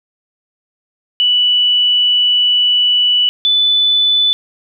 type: tone pair in turn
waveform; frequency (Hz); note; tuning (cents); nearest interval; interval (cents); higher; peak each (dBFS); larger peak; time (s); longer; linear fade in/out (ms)
sine; 2960 / 3492; F#7 / A7; 0 / -14; minor third; 286; second; -9; neither; 1.2-3.29 / 3.45-4.33; first; 0
effects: none